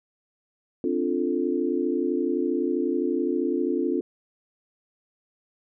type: chord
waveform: sine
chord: D minor seventh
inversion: third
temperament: equal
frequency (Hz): 261.6 / 293.7 / 349.2 / 440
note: C4 / D4 / F4 / A4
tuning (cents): 0 / 0 / 0 / 0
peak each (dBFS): -28 / -28 / -26 / -30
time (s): 0.84-4.01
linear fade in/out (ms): 2
effects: none